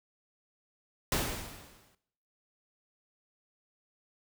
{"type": "noise with exponential decay", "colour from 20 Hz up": "pink", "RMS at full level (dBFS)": -28, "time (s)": [1.12, 1.95], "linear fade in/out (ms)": 2, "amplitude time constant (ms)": 180, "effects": ["noise-tail reverb RT60 0.7 s tail -17 dB re dry"]}